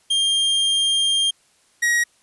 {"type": "tone pair in turn", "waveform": "45% pulse", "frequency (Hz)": [3201, 1898], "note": ["G7", "A#6"], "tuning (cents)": [36, 31], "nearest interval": "major sixth", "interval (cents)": 905, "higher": "first", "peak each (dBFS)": -16, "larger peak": "neither", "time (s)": [[0.1, 1.31], [1.82, 2.04]], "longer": "first", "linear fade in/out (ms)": 10, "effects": ["white hiss -59 dBFS RMS until 2.22 s", "resampled to 24000 Hz"]}